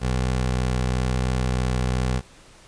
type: tone with vibrato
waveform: 20% pulse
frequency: 63 Hz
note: B1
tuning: 35 cents sharp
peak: -16 dBFS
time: 0-2.22 s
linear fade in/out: 50 ms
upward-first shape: triangle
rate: 0.98 Hz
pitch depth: 11 cents each way
effects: pink hiss -50 dBFS RMS until 2.67 s + resampled to 22050 Hz